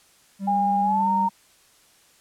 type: tone with vibrato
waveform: triangle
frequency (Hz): 196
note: G3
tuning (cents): 0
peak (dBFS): -24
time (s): 0.39-1.3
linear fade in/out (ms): 50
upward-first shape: square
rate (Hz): 18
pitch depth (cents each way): 14
type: tone with pitch glide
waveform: sine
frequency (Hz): 813 to 923.2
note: G#5 to A#5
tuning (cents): -37 to -17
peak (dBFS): -19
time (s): 0.47-1.29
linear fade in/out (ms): 10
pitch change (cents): +220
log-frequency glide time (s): 0.82-1.1
effects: white hiss -57 dBFS RMS until 2.2 s + low-pass 11000 Hz 12 dB/octave